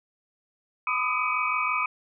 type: tone cluster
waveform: sine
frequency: 1008 / 1217 / 1263 / 2288 / 2512 Hz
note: B5 / D#6 / D#6 / D7 / D#7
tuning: +35 / -39 / +26 / -46 / +16 cents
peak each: -30 dBFS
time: 0.87-1.86 s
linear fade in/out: 2 ms
effects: none